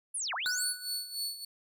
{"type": "linear two-way sweep", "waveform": "sine", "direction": "down then up", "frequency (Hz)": [10970, 659.3, 10970], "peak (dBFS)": -32, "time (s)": [0.14, 0.73], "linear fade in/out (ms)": 10, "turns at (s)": 0.34}
{"type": "tone with exponential decay", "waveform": "square", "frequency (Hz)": 1480, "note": "F#6", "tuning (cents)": 0, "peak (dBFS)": -29, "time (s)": [0.46, 1.15], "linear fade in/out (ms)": 0, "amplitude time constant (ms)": 150}
{"type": "tone with tremolo", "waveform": "sawtooth", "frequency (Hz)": 4435, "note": "C#8", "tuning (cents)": 0, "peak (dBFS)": -29, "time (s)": [0.57, 1.45], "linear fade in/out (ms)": 5, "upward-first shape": "sine", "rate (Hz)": 3.4, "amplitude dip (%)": 75}
{"effects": []}